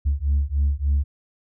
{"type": "beating tone pair", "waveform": "sine", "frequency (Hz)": [69.3, 72.7], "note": ["C#2", "D2"], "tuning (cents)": [0, -17], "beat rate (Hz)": 3.4, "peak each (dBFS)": -20, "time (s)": [0.05, 1.04], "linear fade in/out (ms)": 20, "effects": ["tanh soft clip ceiling -14 dBFS"]}